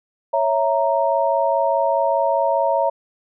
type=chord; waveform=sine; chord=A# diminished; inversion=first; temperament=equal; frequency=554.4 / 659.3 / 932.3 Hz; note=C#5 / E5 / A#5; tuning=0 / 0 / 0 cents; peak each=-20 dBFS; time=0.33-2.9 s; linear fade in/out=10 ms; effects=none